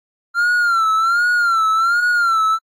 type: tone with vibrato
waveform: triangle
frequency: 1375 Hz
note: F6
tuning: 27 cents flat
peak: -11 dBFS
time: 0.34-2.59 s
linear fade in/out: 50 ms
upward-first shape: sine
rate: 1.3 Hz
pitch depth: 95 cents each way
effects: AAC 48 kbps